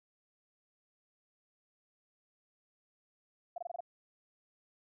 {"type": "tone bursts", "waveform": "sine", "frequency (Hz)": 697, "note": "F5", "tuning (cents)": -4, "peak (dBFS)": -36, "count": 6, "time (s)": [3.56, 3.806], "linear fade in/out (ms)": 5, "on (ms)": 21, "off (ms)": 24, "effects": []}